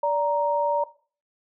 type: tone pair together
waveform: sine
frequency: 581.8 / 934 Hz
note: D5 / A#5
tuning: -16 / +3 cents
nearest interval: minor sixth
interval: 819 cents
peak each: -23 dBFS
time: 0.03-0.84 s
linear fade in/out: 5 ms
effects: noise-tail reverb RT60 0.4 s tail -17 dB re dry